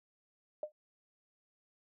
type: tone with exponential decay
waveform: sine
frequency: 606 Hz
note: D#5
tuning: 46 cents flat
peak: -31 dBFS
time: 0.63-0.72 s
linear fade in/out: 2 ms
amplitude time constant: 18 ms
effects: none